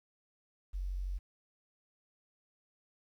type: tone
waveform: sine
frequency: 46.25 Hz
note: F#1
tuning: in tune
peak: -34 dBFS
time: 0.73-1.19 s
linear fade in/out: 20 ms
effects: 11-bit